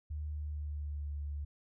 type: tone with pitch glide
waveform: sine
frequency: 75.3 to 72.69 Hz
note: D2 to D2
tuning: +44 to -17 cents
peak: -36 dBFS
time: 0.1-1.45 s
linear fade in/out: 10 ms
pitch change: -61 cents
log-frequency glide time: 0.3-1.12 s
effects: none